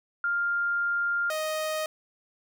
sine / sawtooth tone pair in turn, 1400 / 623.6 Hz, F6 / D#5, +4 / +4 cents, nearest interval octave + major second, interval 1400 cents, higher first, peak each -24 dBFS, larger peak neither, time 0.24-1.3 / 1.3-1.86 s, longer first, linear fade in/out 2 ms, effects none

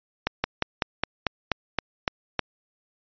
slowing click train, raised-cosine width 0.3 ms, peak -6 dBFS, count 10, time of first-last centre 0.27-2.393 s, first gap 170 ms, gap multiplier 1.08, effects resampled to 11025 Hz

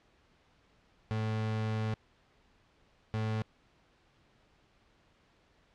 35% pulse tone bursts at uneven times, 109.4 Hz, A2, 9 cents flat, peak -29 dBFS, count 2, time 1.11-1.94 / 3.14-3.42 s, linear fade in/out 0 ms, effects pink hiss -67 dBFS RMS until 5.74 s + low-pass 4000 Hz 12 dB/octave

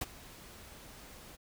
pink noise with ADSR envelope, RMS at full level -34 dBFS, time 0.01-1.37 s, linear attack 6 ms, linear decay 31 ms, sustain -18 dB, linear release 24 ms, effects none

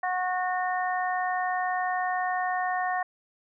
harmonic tone, 366 Hz, F#4, 19 cents flat, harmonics 2 / 3 / 4 / 5, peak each -27 / -33 / -40 / -32 dBFS, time 0.03-3.03 s, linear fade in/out 5 ms, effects none

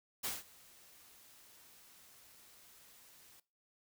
white noise with ADSR envelope, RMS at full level -37 dBFS, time 0.23-3.4 s, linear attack 19 ms, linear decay 180 ms, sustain -24 dB, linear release 4 ms, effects noise-tail reverb RT60 0.3 s tail -20 dB re dry

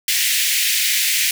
pink high-pass noise, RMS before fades -18 dBFS, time 0.08-1.31 s, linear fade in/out 2 ms, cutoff 1900 Hz, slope 48 dB/octave, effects none

